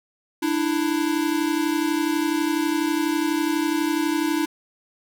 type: tone pair together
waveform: square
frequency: 297.5 / 329.6 Hz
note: D4 / E4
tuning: +22 / 0 cents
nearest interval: major second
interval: 178 cents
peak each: -24 dBFS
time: 0.42-4.46 s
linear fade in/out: 10 ms
effects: none